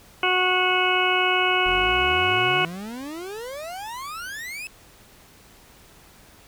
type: harmonic tone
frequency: 366.8 Hz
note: F#4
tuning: 15 cents flat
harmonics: 1 / 2 / 3 / 4 / 6 / 7 / 8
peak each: -26 / -26 / -26 / -26 / -26 / -26 / -26 dBFS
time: 0.23-2.65 s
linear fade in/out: 2 ms
type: exponential sweep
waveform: 40% pulse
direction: up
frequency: 41.2 to 2637 Hz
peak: -31 dBFS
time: 1.66-4.67 s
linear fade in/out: 0 ms
effects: pink hiss -51 dBFS RMS until 6.47 s